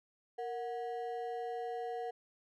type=ring-modulated tone; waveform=triangle; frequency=600 Hz; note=D5; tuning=37 cents sharp; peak=-32 dBFS; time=0.38-2.11 s; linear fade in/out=10 ms; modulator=134 Hz; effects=none